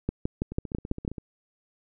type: two click trains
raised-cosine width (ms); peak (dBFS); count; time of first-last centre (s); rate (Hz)
3; -13 / -23; 7 / 11; 0.09-1.078 / 0.52-1.182; 6.07 / 15.1
effects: none